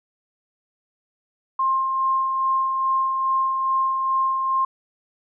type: tone with tremolo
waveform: sine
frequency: 1060 Hz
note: C6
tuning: 22 cents sharp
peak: -17 dBFS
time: 1.59-4.65 s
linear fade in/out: 5 ms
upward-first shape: sine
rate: 2.4 Hz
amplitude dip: 35%
effects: none